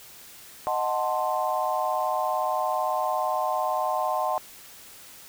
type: chord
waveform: sine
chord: D# diminished seventh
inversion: none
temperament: equal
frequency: 622.3 / 740 / 880 / 1046.5 Hz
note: D#5 / F#5 / A5 / C6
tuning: 0 / 0 / 0 / 0 cents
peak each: -29 / -28 / -30 / -29 dBFS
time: 0.67-4.38 s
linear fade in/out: 0 ms
effects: white hiss -47 dBFS RMS until 5.28 s